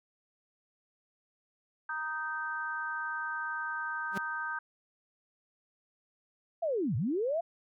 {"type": "chord", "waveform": "sine", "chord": "Eb major", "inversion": "second", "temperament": "just", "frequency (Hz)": [933.4, 1244.5, 1555.6], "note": ["Bb5", "Eb6", "G6"], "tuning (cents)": [2, 0, -14], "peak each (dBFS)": [-40, -39, -35], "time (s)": [1.89, 4.59], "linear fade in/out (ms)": 5}
{"type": "tone with exponential growth", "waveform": "sawtooth", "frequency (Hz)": 196, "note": "G3", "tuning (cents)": 0, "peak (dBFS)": -27, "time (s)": [4.11, 4.18], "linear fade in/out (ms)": 5, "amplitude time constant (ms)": 15}
{"type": "linear two-way sweep", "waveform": "sine", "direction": "down then up", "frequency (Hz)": [698.5, 98, 698.5], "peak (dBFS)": -28, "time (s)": [6.62, 7.41], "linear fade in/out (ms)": 10, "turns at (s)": 6.96}
{"effects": []}